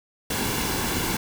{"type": "noise with comb filter", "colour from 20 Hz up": "pink", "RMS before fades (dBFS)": -26, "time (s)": [0.3, 1.17], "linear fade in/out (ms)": 5, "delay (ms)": 1.6, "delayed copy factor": -0.5, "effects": []}